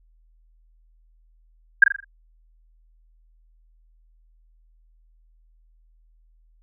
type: tone with echo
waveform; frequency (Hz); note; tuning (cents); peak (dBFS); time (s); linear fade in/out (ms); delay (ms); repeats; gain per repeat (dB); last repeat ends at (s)
sine; 1609; G6; +45; -5; 1.82-1.84; 5; 41; 5; -7; 2.045
effects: added 40 Hz sine -55 dBFS peak until 6.62 s